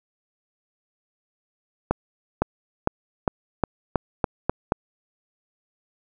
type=accelerating click train; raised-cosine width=1 ms; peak=-5 dBFS; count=9; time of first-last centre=1.91-4.721 s; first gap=510 ms; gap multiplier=0.89; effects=none